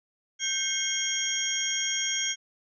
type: tone cluster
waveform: sine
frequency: 1559 / 2170 / 3229 / 5680 / 6500 Hz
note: G6 / C#7 / G#7 / F8 / G#8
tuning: -10 / -37 / -49 / +28 / -38 cents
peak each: -37 / -34 / -30 / -34 / -31 dBFS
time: 0.39-2.36 s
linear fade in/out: 50 ms
effects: none